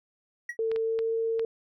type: tone with exponential decay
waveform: triangle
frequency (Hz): 1918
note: A#6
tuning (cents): +49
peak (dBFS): -26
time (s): 0.49-0.57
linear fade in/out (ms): 5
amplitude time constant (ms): 17
type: tone with pitch glide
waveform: sine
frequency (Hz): 448.7 to 452.9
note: A4 to A#4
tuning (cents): +34 to -50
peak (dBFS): -25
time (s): 0.59-1.45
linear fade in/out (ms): 2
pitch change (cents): +16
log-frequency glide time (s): 0.83-1.13
type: clicks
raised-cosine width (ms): 0.3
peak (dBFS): -24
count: 4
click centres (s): 0.716 / 0.761 / 0.99 / 1.395
effects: none